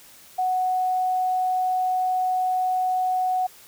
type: tone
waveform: sine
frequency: 740 Hz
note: F#5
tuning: in tune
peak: -20 dBFS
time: 0.38-3.47 s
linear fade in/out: 10 ms
effects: white hiss -49 dBFS RMS until 3.67 s